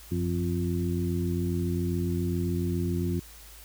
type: harmonic tone with a mistuned harmonic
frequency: 87.31 Hz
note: F2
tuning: in tune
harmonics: 1 / 2 / 3 / 4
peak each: -29 / -30 / -34 / -33 dBFS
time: 0.11-3.2 s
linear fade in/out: 10 ms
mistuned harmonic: 1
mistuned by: +94 cents
effects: added 54 Hz sine -49 dBFS peak until 3.64 s + white hiss -50 dBFS RMS until 3.64 s